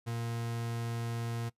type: tone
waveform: 40% pulse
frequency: 116.54 Hz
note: A#2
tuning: in tune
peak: -33 dBFS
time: 0.06-1.5 s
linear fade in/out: 20 ms
effects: noise-tail reverb RT60 0.1 s tail -20 dB re dry + resampled to 32000 Hz